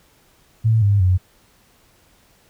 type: tone with pitch steps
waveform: sine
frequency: 111.7 / 101.25 / 91.78 Hz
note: A2 / G#2 / F#2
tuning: +27 / -43 / -14 cents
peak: -12 dBFS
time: 0.64-1.18 s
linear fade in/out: 20 ms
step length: 180 ms
effects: pink hiss -56 dBFS RMS until 2.49 s